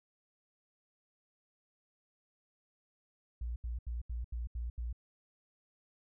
sine tone bursts, 59 Hz, A#1, 22 cents sharp, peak -35 dBFS, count 7, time 3.41-4.928 s, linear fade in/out 5 ms, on 150 ms, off 78 ms, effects none

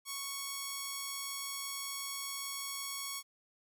5% pulse tone, 1108.7 Hz, C#6, in tune, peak -26 dBFS, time 0.05-3.23 s, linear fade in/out 50 ms, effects none

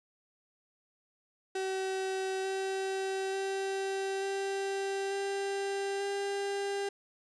35% pulse tone with pitch steps, 381 / 384.5 / 388.1 / 391.7 / 395.3 / 399 Hz, G4 / G4 / G4 / G4 / G4 / G4, -49 / -33 / -17 / -1 / +15 / +31 cents, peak -30 dBFS, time 1.55-6.89 s, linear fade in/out 5 ms, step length 890 ms, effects resampled to 22050 Hz

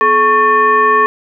sine tone with frequency modulation, 1108.7 Hz, C#6, in tune, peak -7 dBFS, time 0.01-1.06 s, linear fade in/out 0 ms, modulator 680 Hz, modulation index 0.9, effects none

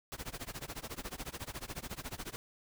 pink noise with tremolo, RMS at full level -40 dBFS, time 0.12-2.36 s, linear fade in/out 0 ms, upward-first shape sine, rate 14 Hz, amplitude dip 95%, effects none

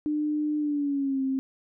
sine tone with pitch glide, 300.5 to 266.2 Hz, D4 to C4, +40 to +30 cents, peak -24 dBFS, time 0.06-1.39 s, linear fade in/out 0 ms, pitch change -210 cents, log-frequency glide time 0.58-1.22 s, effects none

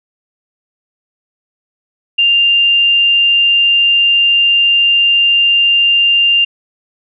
sine tone, 2794 Hz, F7, in tune, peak -7 dBFS, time 2.18-6.45 s, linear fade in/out 10 ms, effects none

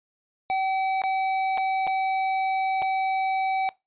square tone with dropouts, 765 Hz, G5, 42 cents flat, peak -23 dBFS, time 0.5-3.69 s, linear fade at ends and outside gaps 0 ms, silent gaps 1.018-1.037 / 1.575-1.58 / 1.868-1.874 / 2.819-2.823 s, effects noise-tail reverb RT60 0.2 s tail -21 dB re dry + resampled to 8000 Hz

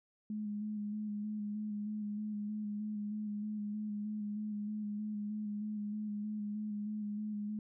sine tone with vibrato, 210 Hz, G#3, 19 cents sharp, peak -36 dBFS, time 0.3-7.59 s, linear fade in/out 2 ms, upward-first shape square, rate 3.2 Hz, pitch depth 20 cents each way, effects none

